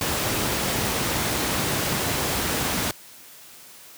pink noise, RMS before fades -24 dBFS, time 0.01-2.91 s, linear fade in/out 2 ms, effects white hiss -46 dBFS RMS until 3.97 s + high-pass 80 Hz 12 dB/octave

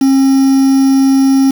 triangle tone with quantisation, 269.1 Hz, C4, 49 cents sharp, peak -4 dBFS, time 0.01-1.51 s, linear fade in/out 5 ms, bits 4, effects none

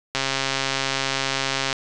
click train, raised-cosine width 0.2 ms, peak -5 dBFS, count 214, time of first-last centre 0.15-1.728 s, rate 135 Hz, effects resampled to 22050 Hz

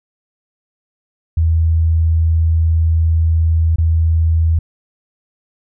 sine tone with dropouts, 81.4 Hz, E2, 21 cents flat, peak -10 dBFS, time 1.37-4.59 s, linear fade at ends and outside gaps 5 ms, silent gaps 3.76-3.783 s, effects none

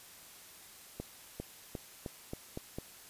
accelerating click train, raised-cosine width 2 ms, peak -25 dBFS, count 7, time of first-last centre 1-2.785 s, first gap 400 ms, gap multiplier 0.88, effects white hiss -54 dBFS RMS until 3.09 s + resampled to 32000 Hz

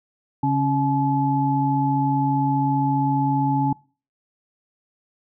sine tone cluster, 140 / 275.1 / 857 Hz, C#3 / C#4 / A5, +18 / -13 / -46 cents, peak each -22 dBFS, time 0.43-3.73 s, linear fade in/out 5 ms, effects noise-tail reverb RT60 0.4 s tail -25 dB re dry

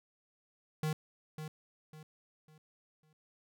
square tone with echo, 154.9 Hz, D#3, 7 cents flat, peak -32 dBFS, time 0.83-0.93 s, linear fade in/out 2 ms, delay 550 ms, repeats 4, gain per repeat -9 dB, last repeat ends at 3.13 s, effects none

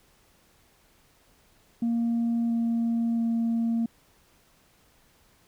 sine tone with pitch steps, 233.1 / 231.6 / 230.2 Hz, A#3 / A#3 / A#3, 0 / -11 / -22 cents, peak -21 dBFS, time 1.82-3.86 s, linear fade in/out 5 ms, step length 680 ms, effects tanh soft clip ceiling -21 dBFS + pink hiss -62 dBFS RMS until 5.47 s

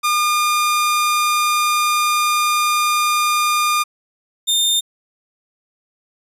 sawtooth tone pair in turn, 1210 / 3626 Hz, D#6 / A#7, -49 / -49 cents, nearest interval octave + perfect fifth, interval 1900 cents, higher second, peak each -11 dBFS, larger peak neither, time 0.03-3.84 / 4.47-4.81 s, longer first, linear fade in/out 20 ms, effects resampled to 32000 Hz

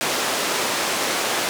pink band-pass noise, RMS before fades -23 dBFS, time 0.01-1.49 s, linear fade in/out 0 ms, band 370 to 9600 Hz, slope 12 dB/octave, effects none

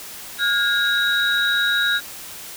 sine tone cluster, 1426 / 1636 / 3819 Hz, F6 / G#6 / A#7, +36 / -26 / +41 cents, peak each -21 dBFS, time 0.38-2.01 s, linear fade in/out 50 ms, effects white hiss -36 dBFS RMS until 2.56 s

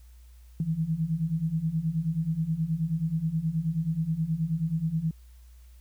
sine beating tone pair, 155.56 / 164.96 Hz, D#3 / E3, 0 / +2 cents, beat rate 9.4 Hz, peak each -30 / -27 dBFS, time 0.6-5.11 s, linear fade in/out 2 ms, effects added 60 Hz sine -48 dBFS peak until 5.8 s + white hiss -65 dBFS RMS until 5.8 s

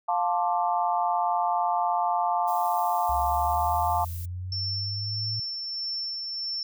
sine chord, D minor seventh, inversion first, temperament just, 704.8 / 881 / 1057.2 / 1174.7 Hz, F5 / A5 / C6 / D6, +16 / +2 / +18 / 0 cents, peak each -26 / -26 / -32 / -32 dBFS, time 0.08-4.05 s, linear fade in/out 10 ms
violet noise, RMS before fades -42 dBFS, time 2.47-4.26 s, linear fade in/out 10 ms
sine linear sweep, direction up, 66 to 110 Hz, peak -31 dBFS, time 3.09-5.4 s, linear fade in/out 5 ms
sine tone with tremolo, 5390 Hz, E8, 38 cents sharp, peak -28 dBFS, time 4.52-6.63 s, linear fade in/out 2 ms, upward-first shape sine, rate 1.6 Hz, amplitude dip 30%
effects none

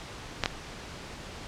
clicks, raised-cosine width 0.2 ms, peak -7 dBFS, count 2, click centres 0.437 / 0.459 s, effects pink hiss -42 dBFS RMS until 1.47 s + low-pass 6000 Hz 12 dB/octave

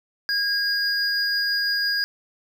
triangle tone pair together, 1633 / 4893 Hz, G#6 / D#8, -30 / -30 cents, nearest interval octave + perfect fifth, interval 1900 cents, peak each -22 dBFS, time 0.29-2.04 s, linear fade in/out 0 ms, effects none

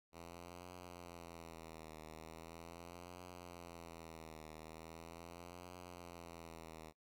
5% pulse tone with vibrato, 83.7 Hz, E2, 27 cents sharp, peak -40 dBFS, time 0.12-6.93 s, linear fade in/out 50 ms, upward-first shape triangle, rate 0.4 Hz, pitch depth 120 cents each way, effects noise-tail reverb RT60 0.1 s tail -21 dB re dry

